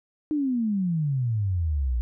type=exponential sweep; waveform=sine; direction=down; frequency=311.1 to 57.1 Hz; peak=-22 dBFS; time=0.31-2.01 s; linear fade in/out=0 ms; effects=none